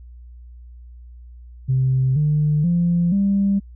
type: tone with pitch steps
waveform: sine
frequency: 130.81 / 150.26 / 172.6 / 198.27 Hz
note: C3 / D3 / F3 / G3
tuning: 0 / +40 / -20 / +20 cents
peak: -14 dBFS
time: 1.68-3.6 s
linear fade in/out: 20 ms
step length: 480 ms
effects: tanh soft clip ceiling -10 dBFS + added 60 Hz sine -38 dBFS peak until 3.75 s